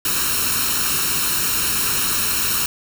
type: noise with comb filter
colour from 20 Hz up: white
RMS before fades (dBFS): -20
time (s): 0.05-2.66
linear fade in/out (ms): 2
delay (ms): 0.73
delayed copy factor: +0.7
effects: none